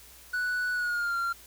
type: tone with pitch glide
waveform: triangle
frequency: 1480 to 1380.9 Hz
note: F#6 to F6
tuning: 0 to -20 cents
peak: -25 dBFS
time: 0.33-1.33 s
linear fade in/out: 10 ms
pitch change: -120 cents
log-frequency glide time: 0.73-1.17 s
effects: added 60 Hz sine -58 dBFS peak until 1.46 s + white hiss -52 dBFS RMS until 1.46 s